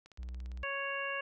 click train, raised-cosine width 0.2 ms, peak -38 dBFS, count 11, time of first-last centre 0.06-0.631 s, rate 17.5 Hz
triangle tone, 61.7 Hz, B1, 1 cent flat, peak -37 dBFS, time 0.18-0.64 s, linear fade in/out 10 ms
harmonic tone, 554.4 Hz, C#5, in tune, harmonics 1 / 2 / 3 / 4 / 5, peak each -41 / -41 / -39 / -44 / -40 dBFS, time 0.63-1.21 s, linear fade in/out 5 ms
effects none

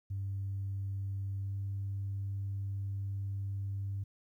sine tone with pitch glide, 98 to 98.74 Hz, G2 to G2, 0 to +13 cents, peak -33 dBFS, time 0.1-4.04 s, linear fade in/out 10 ms, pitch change +13 cents, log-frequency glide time 1.41-1.56 s, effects tanh soft clip ceiling -30 dBFS + 12-bit

